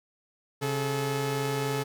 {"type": "tone pair together", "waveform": "sawtooth", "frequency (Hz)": [135.7, 430.8], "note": ["C#3", "A4"], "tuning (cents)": [-36, -37], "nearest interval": "octave + minor sixth", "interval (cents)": 1999, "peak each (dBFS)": -26, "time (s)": [0.61, 1.84], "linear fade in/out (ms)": 20, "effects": []}